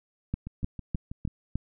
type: two click trains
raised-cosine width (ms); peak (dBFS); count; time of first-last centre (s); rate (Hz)
5; -24 / -16; 6 / 5; 0.47-1.276 / 0.34-1.556; 6.2 / 3.29
effects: none